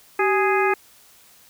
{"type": "harmonic tone with a mistuned harmonic", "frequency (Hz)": 415.3, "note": "G#4", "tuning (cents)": 0, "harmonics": [1, 2, 3, 4, 5, 6], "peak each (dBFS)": [-20, -23, -25, -26, -27, -28], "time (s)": [0.19, 0.74], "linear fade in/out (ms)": 5, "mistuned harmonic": 1, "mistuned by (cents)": -130, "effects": ["white hiss -52 dBFS RMS until 1.49 s"]}